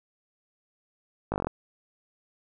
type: slowing click train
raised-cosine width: 1 ms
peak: -14 dBFS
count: 8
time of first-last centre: 1.32-1.47 s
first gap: 19 ms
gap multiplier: 1.04
effects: none